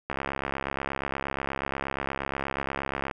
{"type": "click train", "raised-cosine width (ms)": 0.5, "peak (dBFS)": -14, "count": 207, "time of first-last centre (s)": [0.1, 3.112], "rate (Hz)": 68.4, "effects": []}